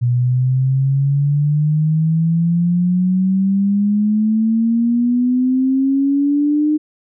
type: exponential sweep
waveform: sine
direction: up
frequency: 120.5 to 306 Hz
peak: -12 dBFS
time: 0.01-6.78 s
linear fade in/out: 20 ms
effects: none